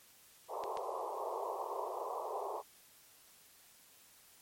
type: band-pass noise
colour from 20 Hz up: white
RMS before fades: -40 dBFS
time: 0.48-2.63 s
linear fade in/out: 50 ms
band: 370 to 1100 Hz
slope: 96 dB/octave
type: clicks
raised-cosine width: 0.2 ms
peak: -28 dBFS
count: 2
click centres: 0.638 / 0.772 s
effects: white hiss -62 dBFS RMS until 4.41 s + MP3 64 kbps